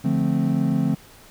triangle chord, D minor seventh, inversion none, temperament equal, 146.83 / 174.61 / 220 / 261.6 Hz, D3 / F3 / A3 / C4, 0 / 0 / 0 / 0 cents, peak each -22 dBFS, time 0.04-0.95 s, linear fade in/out 10 ms, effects pink hiss -48 dBFS RMS until 1.3 s

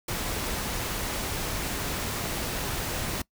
pink noise, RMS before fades -31 dBFS, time 0.08-3.22 s, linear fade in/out 5 ms, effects noise-tail reverb RT60 0.1 s tail -22 dB re dry

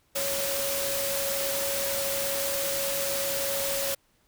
sine tone in noise, 554 Hz, C#5, 1 cent flat, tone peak -31 dBFS, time 0.15-3.95 s, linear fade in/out 10 ms, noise white, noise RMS -30 dBFS, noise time 0.15-3.95 s, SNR -4 dB, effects pink hiss -67 dBFS RMS until 4.27 s

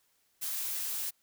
blue noise, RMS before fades -35 dBFS, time 0.41-1.11 s, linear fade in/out 20 ms, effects white hiss -72 dBFS RMS until 1.22 s

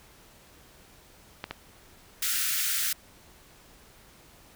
clicks, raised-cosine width 0.3 ms, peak -17 dBFS, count 2, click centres 1.441 / 1.51 s
white high-pass noise, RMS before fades -28 dBFS, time 2.22-2.93 s, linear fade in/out 5 ms, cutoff 1300 Hz, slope 96 dB/octave
effects pink hiss -55 dBFS RMS until 4.55 s

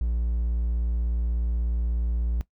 triangle tone, 58.27 Hz, A#1, in tune, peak -21 dBFS, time 0.01-2.41 s, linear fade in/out 0 ms, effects noise-tail reverb RT60 0.1 s tail -18 dB re dry

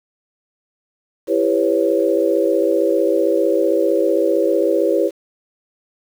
sine chord, C# half-diminished seventh, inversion first, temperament just, 332.6 / 399.1 / 498.9 / 554.4 Hz, E4 / G4 / B4 / C#5, +16 / +31 / +17 / 0 cents, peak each -19 dBFS, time 1.27-5.11 s, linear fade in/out 50 ms, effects 7-bit

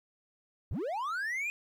triangle linear sweep, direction up, 51.91 to 2500 Hz, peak -30 dBFS, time 0.71-1.5 s, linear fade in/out 0 ms, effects 12-bit

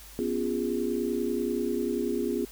sine chord, C# dominant seventh, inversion third, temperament equal with one note detuned, 246.9 / 277.2 / 349.2 / 409.6 Hz, B3 / C#4 / E#4 / G#4, 0 / 0 / 0 / -24 cents, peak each -31 / -34 / -31 / -31 dBFS, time 0.19-2.45 s, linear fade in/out 0 ms, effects added 50 Hz sine -49 dBFS peak until 2.51 s + white hiss -49 dBFS RMS until 2.51 s

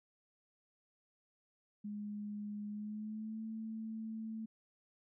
sine tone with pitch glide, 207.7 to 221.3 Hz, G#3 to A3, 0 to +10 cents, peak -40 dBFS, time 1.84-4.46 s, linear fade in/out 10 ms, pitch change +110 cents, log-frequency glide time 2.68-3.43 s, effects none

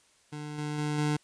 25% pulse tone with level steps, 149.4 Hz, D3, 30 cents sharp, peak -33 / -28 / -25 / -22 dBFS, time 0.32-1.17 s, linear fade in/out 10 ms, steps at 0.58 / 0.78 / 0.98 s, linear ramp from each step 5 ms, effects white hiss -64 dBFS RMS until 1.23 s + resampled to 22050 Hz

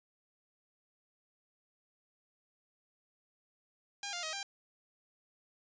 5% pulse tone with pitch steps, 806 / 701 / 632 / 794 Hz, G5 / F5 / D#5 / G5, +48 / +6 / +27 / +22 cents, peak -25 dBFS, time 4.03-4.43 s, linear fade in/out 2 ms, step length 100 ms, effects resampled to 16000 Hz

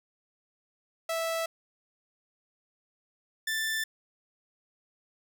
sawtooth tone pair in turn, 657 / 1768.2 Hz, E5 / A6, -6 / +8 cents, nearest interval octave + perfect fourth, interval 1714 cents, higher second, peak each -25 dBFS, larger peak neither, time 1.09-1.46 / 3.47-3.84 s, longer neither, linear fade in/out 5 ms, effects none

